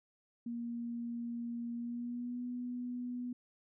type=tone with pitch glide; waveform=sine; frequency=235.9 to 245.9 Hz; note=A#3 to B3; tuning=+21 to -7 cents; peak=-37 dBFS; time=0.46-3.33 s; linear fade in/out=5 ms; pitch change=+72 cents; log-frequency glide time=1.74-2.44 s; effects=none